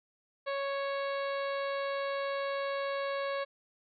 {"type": "harmonic tone with a mistuned harmonic", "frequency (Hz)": 554.4, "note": "C#5", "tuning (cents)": 0, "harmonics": [1, 2, 3, 4, 5, 6, 7, 8], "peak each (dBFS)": [-33, -38, -42, -45, -50, -52, -49, -52], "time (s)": [0.46, 3.45], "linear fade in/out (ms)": 20, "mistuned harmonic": 5, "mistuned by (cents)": -16, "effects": []}